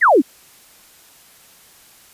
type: exponential sweep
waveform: sine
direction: down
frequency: 2127 to 233.1 Hz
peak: -8 dBFS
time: 0.01-0.22 s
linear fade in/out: 20 ms
effects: white hiss -48 dBFS RMS until 2.13 s + resampled to 32000 Hz